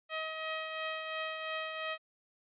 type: tone with tremolo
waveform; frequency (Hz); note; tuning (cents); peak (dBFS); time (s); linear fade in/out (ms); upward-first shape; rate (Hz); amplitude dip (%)
10% pulse; 634; D#5; +32; -25; 0.09-1.98; 50; triangle; 2.9; 45
effects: resampled to 8000 Hz